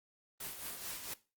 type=noise with tremolo; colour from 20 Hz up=white; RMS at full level=-41 dBFS; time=0.4-1.14 s; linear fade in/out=5 ms; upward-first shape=triangle; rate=4.5 Hz; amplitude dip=60%; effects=noise-tail reverb RT60 0.3 s tail -18 dB re dry + Opus 24 kbps